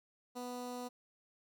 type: tone with notch filter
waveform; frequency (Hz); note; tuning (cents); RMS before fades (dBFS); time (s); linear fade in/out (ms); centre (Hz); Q
15% pulse; 246.9; B3; 0; -43; 0.35-0.89; 20; 2300; 1.6
effects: none